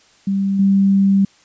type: tone with level steps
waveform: sine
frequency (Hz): 196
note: G3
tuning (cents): 0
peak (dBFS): -15 / -10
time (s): 0.27-1.25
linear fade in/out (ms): 5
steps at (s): 0.59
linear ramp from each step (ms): 5
effects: white hiss -52 dBFS RMS until 1.44 s + resampled to 16000 Hz